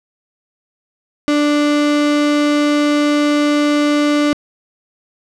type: tone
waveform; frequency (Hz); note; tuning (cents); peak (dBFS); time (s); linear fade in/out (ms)
35% pulse; 294.1; D4; +3; -10; 1.28-4.33; 0
effects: low-pass 6000 Hz 12 dB/octave